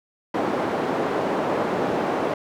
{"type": "band-pass noise", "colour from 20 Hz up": "white", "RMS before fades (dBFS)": -24, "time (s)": [0.34, 2.34], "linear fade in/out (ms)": 5, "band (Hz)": [230, 650], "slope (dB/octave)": 12, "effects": []}